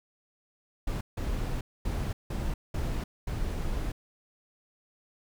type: noise bursts at uneven times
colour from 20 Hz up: brown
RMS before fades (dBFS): -31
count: 6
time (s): 0.87-1.01 / 1.17-1.61 / 1.85-2.13 / 2.3-2.54 / 2.74-3.04 / 3.27-3.92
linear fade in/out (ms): 5
effects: none